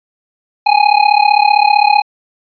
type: tone with amplitude modulation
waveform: square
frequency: 830.6 Hz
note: G#5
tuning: in tune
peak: -4 dBFS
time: 0.66-2.02 s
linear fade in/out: 10 ms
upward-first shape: sine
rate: 35.5 Hz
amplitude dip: 90%
effects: resampled to 11025 Hz